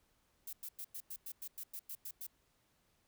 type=noise bursts; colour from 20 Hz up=violet; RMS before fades=-45 dBFS; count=12; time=0.47-2.268 s; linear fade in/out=5 ms; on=60 ms; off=98 ms; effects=pink hiss -75 dBFS RMS until 3.07 s